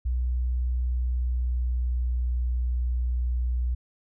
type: tone with pitch glide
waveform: sine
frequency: 61.74 to 61.1 Hz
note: B1 to B1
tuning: 0 to -18 cents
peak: -23 dBFS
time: 0.05-3.75 s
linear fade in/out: 10 ms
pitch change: -18 cents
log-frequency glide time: 0.85-2.27 s
effects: none